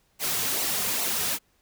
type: noise with flanger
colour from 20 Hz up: white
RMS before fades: -27 dBFS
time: 0.19-1.39 s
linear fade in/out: 50 ms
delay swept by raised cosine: 0.58 to 3.58 ms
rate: 2.4 Hz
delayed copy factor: -0.5
effects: pink hiss -67 dBFS RMS until 1.61 s